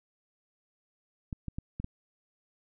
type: clicks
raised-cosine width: 5 ms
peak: -23 dBFS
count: 5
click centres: 1.328 / 1.483 / 1.585 / 1.8 / 1.844 s
effects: none